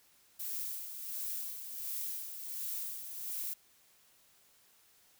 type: noise with tremolo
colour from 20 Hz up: violet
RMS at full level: -38 dBFS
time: 0.39-3.54 s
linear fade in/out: 10 ms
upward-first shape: sine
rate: 1.4 Hz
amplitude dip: 55%
effects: white hiss -66 dBFS RMS until 5.19 s